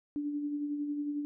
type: tone with tremolo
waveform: sine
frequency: 291.9 Hz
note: D4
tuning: 10 cents flat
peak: -30 dBFS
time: 0.16-1.25 s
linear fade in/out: 0 ms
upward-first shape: sine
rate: 11 Hz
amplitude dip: 40%
effects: none